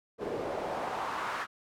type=noise with band-pass filter sweep; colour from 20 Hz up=pink; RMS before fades=-35 dBFS; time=0.18-1.47 s; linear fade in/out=50 ms; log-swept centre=420 to 1400 Hz; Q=2.1; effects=none